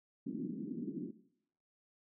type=band-pass noise; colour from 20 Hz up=pink; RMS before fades=-41 dBFS; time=0.26-1.11 s; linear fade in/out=10 ms; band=180 to 330 Hz; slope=48 dB/octave; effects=noise-tail reverb RT60 0.7 s tail -17 dB re dry